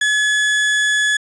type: tone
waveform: 35% pulse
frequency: 1704 Hz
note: G#6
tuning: 44 cents sharp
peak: -12 dBFS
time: 0.01-1.17 s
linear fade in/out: 5 ms
effects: resampled to 22050 Hz + 9-bit